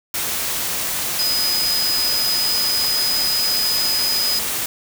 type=tone in noise; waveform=sine; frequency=4997 Hz; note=D#8; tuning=7 cents sharp; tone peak=-18 dBFS; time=1.19-4.39 s; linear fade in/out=2 ms; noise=white; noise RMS=-23 dBFS; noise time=0.14-4.66 s; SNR=+2 dB; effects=none